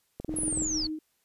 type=click train; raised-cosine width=2 ms; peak=-23 dBFS; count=10; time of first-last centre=0.2-0.621 s; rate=21.4 Hz
type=noise; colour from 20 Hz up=brown; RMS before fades=-41 dBFS; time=0.28-0.9 s; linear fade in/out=50 ms
type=tone with tremolo; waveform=sine; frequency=311.1 Hz; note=D#4; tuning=in tune; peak=-30 dBFS; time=0.28-0.99 s; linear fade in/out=5 ms; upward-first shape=sine; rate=6.7 Hz; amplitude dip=55%
type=linear sweep; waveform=sine; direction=down; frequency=10810 to 4266 Hz; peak=-28 dBFS; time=0.36-0.87 s; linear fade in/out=5 ms
effects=white hiss -72 dBFS RMS until 1.24 s + resampled to 32000 Hz